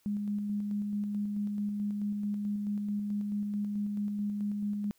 sine tone with tremolo, 205.8 Hz, G#3, 16 cents flat, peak -29 dBFS, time 0.06-4.91 s, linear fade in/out 0 ms, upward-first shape square, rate 4.6 Hz, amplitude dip 25%, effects white hiss -69 dBFS RMS until 4.98 s

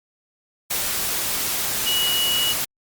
sine tone in noise, 2918 Hz, F#7, 25 cents flat, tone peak -20 dBFS, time 1.86-2.53 s, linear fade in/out 10 ms, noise white, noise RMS -24 dBFS, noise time 0.7-2.65 s, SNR +1 dB, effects Opus 48 kbps

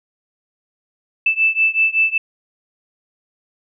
sine beating tone pair, 2637 / 2642.3 Hz, E7 / E7, 0 / +3 cents, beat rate 5.3 Hz, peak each -16 / -17 dBFS, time 1.26-2.18 s, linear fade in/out 5 ms, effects none

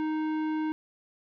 sine tone with tanh clipping, 311.1 Hz, D#4, in tune, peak -29 dBFS, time 0-0.72 s, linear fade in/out 0 ms, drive 14 dB, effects none

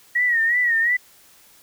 sine tone with vibrato, 1893 Hz, A#6, 26 cents sharp, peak -16 dBFS, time 0.15-0.97 s, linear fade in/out 10 ms, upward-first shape sine, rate 2.8 Hz, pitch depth 86 cents each way, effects white hiss -52 dBFS RMS until 1.62 s

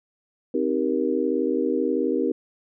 sine chord, C minor seventh, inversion none, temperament just, 261.6 / 314 / 392.4 / 470.9 Hz, C4 / Eb4 / G4 / Bb4, 0 / +16 / +2 / +18 cents, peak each -26 dBFS, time 0.54-2.32 s, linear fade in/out 5 ms, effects none

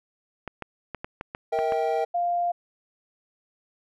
clicks, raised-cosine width 0.5 ms, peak -18 dBFS, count 8, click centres 0.477 / 0.623 / 0.947 / 1.045 / 1.211 / 1.349 / 1.589 / 1.722 s
triangle chord, E diminished, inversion second, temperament equal with one note detuned, 466.2 / 645.7 / 784 Hz, Bb4 / E5 / G5, 0 / -36 / 0 cents, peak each -25 dBFS, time 1.52-2.05 s, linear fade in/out 10 ms
sine tone, 698.5 Hz, F5, in tune, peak -22 dBFS, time 2.14-2.52 s, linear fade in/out 10 ms
effects none

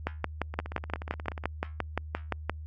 two click trains, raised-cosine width 0.5 ms, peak -23 / -13 dBFS, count 16 / 15, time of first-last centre 0.54-1.438 / 0.07-2.496 s, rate 16.7 / 5.77 Hz, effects added 77 Hz sine -38 dBFS peak until 2.66 s + Opus 48 kbps

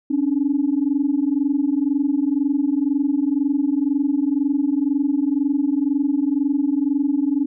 sine tone pair together, 272.7 / 294.7 Hz, C#4 / D4, -28 / +6 cents, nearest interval minor second, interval 134 cents, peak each -19 dBFS, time 0.1-7.46 s, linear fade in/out 10 ms, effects tanh soft clip ceiling -9 dBFS

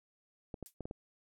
clicks, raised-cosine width 2 ms, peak -28 dBFS, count 5, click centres 0.542 / 0.627 / 0.807 / 0.855 / 0.911 s
violet noise with exponential decay, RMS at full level -42 dBFS, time 0.66-0.74 s, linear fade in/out 0 ms, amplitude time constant 17 ms
effects low-pass 12000 Hz 12 dB/octave

